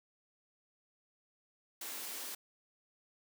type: high-pass noise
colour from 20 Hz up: white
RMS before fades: -43 dBFS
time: 1.81-2.35 s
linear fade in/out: 5 ms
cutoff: 220 Hz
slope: 96 dB/octave
effects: none